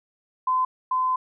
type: tone pair in turn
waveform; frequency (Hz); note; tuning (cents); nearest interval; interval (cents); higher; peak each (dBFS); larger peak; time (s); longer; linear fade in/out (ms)
sine; 1024 / 1024; C6 / C6; -38 / -38; unison; 0; neither; -19 / -20; first; 0.47-0.65 / 0.91-1.16; second; 5
effects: none